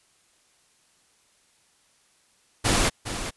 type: noise with echo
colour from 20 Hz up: pink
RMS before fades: -21 dBFS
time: 2.64-2.9 s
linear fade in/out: 20 ms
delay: 410 ms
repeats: 1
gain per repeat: -10 dB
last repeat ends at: 3.31 s
effects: white hiss -63 dBFS RMS until 3.36 s + resampled to 24000 Hz